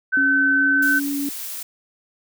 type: tone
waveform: sine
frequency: 1526 Hz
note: G6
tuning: 47 cents flat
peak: -15 dBFS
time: 0.12-1 s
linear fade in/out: 20 ms
type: tone with pitch glide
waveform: sine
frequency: 277.2 to 282.4 Hz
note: C#4 to C#4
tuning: 0 to +32 cents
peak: -22 dBFS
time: 0.17-1.29 s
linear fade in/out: 2 ms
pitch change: +32 cents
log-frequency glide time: 0.47-0.92 s
type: noise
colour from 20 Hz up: blue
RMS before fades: -31 dBFS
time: 0.82-1.63 s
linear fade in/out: 5 ms
effects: none